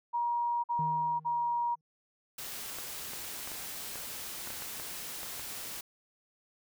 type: tone bursts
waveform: sine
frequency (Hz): 950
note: A#5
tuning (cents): +33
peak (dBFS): -28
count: 3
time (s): 0.13-1.756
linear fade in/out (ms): 20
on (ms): 510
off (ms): 48
type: tone with exponential decay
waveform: triangle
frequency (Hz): 156.4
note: D#3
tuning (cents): +9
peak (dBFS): -32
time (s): 0.79-1.81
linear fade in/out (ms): 2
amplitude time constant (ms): 220
type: noise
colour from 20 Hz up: white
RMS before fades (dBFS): -41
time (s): 2.38-5.81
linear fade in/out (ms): 5
type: clicks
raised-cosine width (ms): 0.5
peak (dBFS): -28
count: 11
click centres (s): 2.786 / 3.134 / 3.475 / 3.517 / 3.957 / 4.474 / 4.504 / 4.622 / 4.799 / 5.232 / 5.396
effects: none